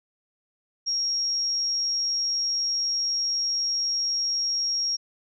sine tone, 5588 Hz, F8, in tune, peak -23 dBFS, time 0.86-4.97 s, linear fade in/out 20 ms, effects none

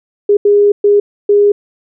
sine tone bursts at uneven times, 409.4 Hz, G#4, 25 cents flat, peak -5 dBFS, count 4, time 0.29-0.37 / 0.45-0.72 / 0.84-1 / 1.29-1.52 s, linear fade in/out 5 ms, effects none

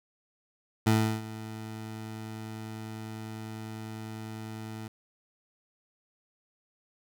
20% pulse tone with ADSR envelope, 110 Hz, A2, in tune, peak -15 dBFS, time 0.86-4.88 s, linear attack 13 ms, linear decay 340 ms, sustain -18 dB, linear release 3 ms, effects none

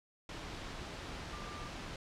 sine tone in noise, 1189 Hz, D6, 21 cents sharp, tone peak -49 dBFS, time 1.33-1.68 s, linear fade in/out 2 ms, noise pink, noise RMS -44 dBFS, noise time 0.29-1.96 s, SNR -8 dB, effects low-pass 5000 Hz 12 dB/octave

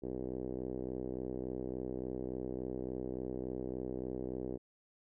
5% pulse tone with low-pass filter, 63.5 Hz, B1, 49 cents sharp, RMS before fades -40 dBFS, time 0.02-4.58 s, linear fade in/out 20 ms, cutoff 390 Hz, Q 2.5, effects none

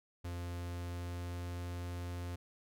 45% pulse tone with pitch glide, 87.31 to 87.82 Hz, F2 to F2, 0 to +10 cents, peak -39 dBFS, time 0.24-2.36 s, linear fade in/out 10 ms, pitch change +10 cents, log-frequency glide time 0.59-1.53 s, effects none

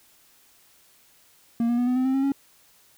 triangle tone with pitch steps, 233.1 / 238.8 / 244.7 / 250.7 / 256.9 / 263.2 / 269.6 / 276.2 Hz, A#3 / A#3 / B3 / B3 / C4 / C4 / C#4 / C#4, 0 / +42 / -16 / +26 / -32 / +10 / -48 / -6 cents, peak -18 dBFS, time 1.6-2.32 s, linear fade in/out 2 ms, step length 90 ms, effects white hiss -58 dBFS RMS until 2.97 s

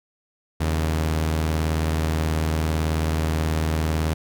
sawtooth tone pair together, 79.16 / 140 Hz, D#2 / C#3, +30 / +18 cents, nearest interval minor seventh, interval 988 cents, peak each -17 / -27 dBFS, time 0.6-4.14 s, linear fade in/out 10 ms, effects none

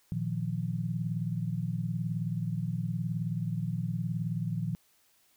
sine chord, Bb suspended fourth, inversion none, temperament equal, 116.54 / 155.56 / 174.61 Hz, Bb2 / Eb3 / F3, 0 / 0 / 0 cents, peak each -34 dBFS, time 0.12-4.75 s, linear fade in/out 0 ms, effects white hiss -67 dBFS RMS until 5.36 s

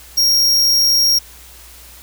45% pulse tone, 5588 Hz, F8, in tune, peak -11 dBFS, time 0.17-1.19 s, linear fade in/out 10 ms, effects added 60 Hz sine -43 dBFS peak until 2.02 s + white hiss -41 dBFS RMS until 2.02 s

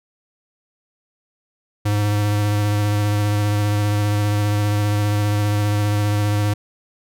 square tone with vibrato, 103.83 Hz, G#2, in tune, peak -17 dBFS, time 1.85-6.54 s, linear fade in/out 10 ms, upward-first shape sine, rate 15 Hz, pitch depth 16 cents each way, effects none

